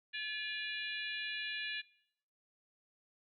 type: harmonic tone with a mistuned harmonic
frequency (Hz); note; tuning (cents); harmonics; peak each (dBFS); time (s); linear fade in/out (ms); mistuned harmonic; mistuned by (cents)
573; D5; -43; 3 / 4 / 5 / 6 / 7; -41 / -43 / -45 / -47 / -48; 0.13-1.82; 20; 4; +93
effects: noise-tail reverb RT60 0.7 s tail -21 dB re dry + Opus 48 kbps